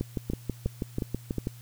two click trains, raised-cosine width 3 ms, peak -16 / -16 dBFS, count 4 / 10, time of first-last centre 0.3-1.383 / 0.01-1.471 s, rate 2.77 / 6.16 Hz, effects added 119 Hz sine -45 dBFS peak until 1.61 s + white hiss -55 dBFS RMS until 1.61 s

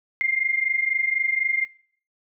sine tone pair together, 2093 / 2117 Hz, C7 / C7, 0 / +20 cents, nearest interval unison, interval 20 cents, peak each -24 / -22 dBFS, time 0.21-1.65 s, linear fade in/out 0 ms, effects noise-tail reverb RT60 0.5 s tail -20 dB re dry

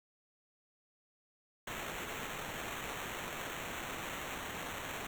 blue noise with sample-and-hold, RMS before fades -42 dBFS, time 1.67-5.07 s, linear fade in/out 5 ms, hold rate 4900 Hz, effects none

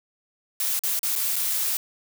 blue noise with dropouts, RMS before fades -25 dBFS, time 0.6-1.77 s, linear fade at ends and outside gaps 1 ms, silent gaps 0.792-0.836 / 0.992-1.031 / 1.154-1.16 / 1.358-1.363 s, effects none

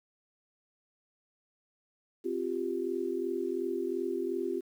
sine chord, C suspended fourth, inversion none, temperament equal, 261.6 / 349.2 / 392 Hz, C4 / F4 / G4, 0 / 0 / 0 cents, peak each -38 / -33 / -34 dBFS, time 2.24-4.61 s, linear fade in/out 20 ms, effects 10-bit

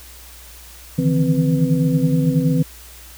sine tone cluster, 145.6 / 157.8 / 167.1 / 260 / 495.1 Hz, D3 / D#3 / E3 / C4 / B4, -15 / +25 / +24 / -11 / +4 cents, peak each -21 / -19 / -20 / -19 / -27 dBFS, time 0.98-2.63 s, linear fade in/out 10 ms, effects added 60 Hz sine -42 dBFS peak until 3.17 s + white hiss -42 dBFS RMS until 3.17 s

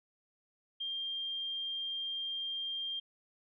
sine tone, 3194 Hz, G7, 32 cents sharp, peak -35 dBFS, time 0.8-3 s, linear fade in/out 10 ms, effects none

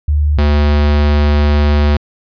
sine / square tone pair in turn, 74 / 73.49 Hz, D2 / D2, +14 / +2 cents, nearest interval unison, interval 12 cents, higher first, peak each -9 dBFS, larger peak neither, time 0.08-0.38 / 0.38-1.97 s, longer second, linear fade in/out 5 ms, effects resampled to 11025 Hz

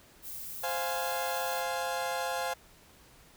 violet noise, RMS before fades -41 dBFS, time 0.22-1.64 s, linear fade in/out 50 ms
30% pulse chord, F minor, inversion second, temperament equal, 523.3 / 698.5 / 830.6 Hz, C5 / F5 / Ab5, 0 / 0 / 0 cents, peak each -33 dBFS, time 0.63-2.54 s, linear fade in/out 10 ms
effects pink hiss -58 dBFS RMS until 3.36 s

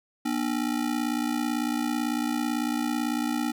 square ring-modulated tone, 270 Hz, C#4, 45 cents flat, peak -23 dBFS, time 0.25-3.52 s, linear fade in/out 10 ms, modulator 29 Hz, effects none

